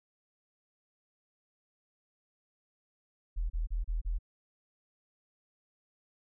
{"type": "tone bursts", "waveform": "sine", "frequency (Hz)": 40.7, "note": "E1", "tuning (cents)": -21, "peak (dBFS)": -29, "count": 5, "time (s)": [3.36, 4.188], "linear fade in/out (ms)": 20, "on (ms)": 140, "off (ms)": 32, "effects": []}